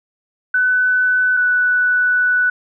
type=tone pair in turn; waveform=sine; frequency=1501 / 1484.6 Hz; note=F#6 / F#6; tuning=+24 / +5 cents; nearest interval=unison; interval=19 cents; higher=first; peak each=-12 dBFS; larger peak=neither; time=0.54-1.37 / 1.37-2.5 s; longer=second; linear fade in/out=5 ms; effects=none